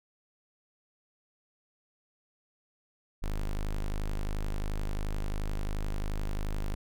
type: tone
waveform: square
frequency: 25.71 Hz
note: G#0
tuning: 17 cents flat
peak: -30 dBFS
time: 3.22-6.75 s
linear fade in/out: 10 ms
effects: none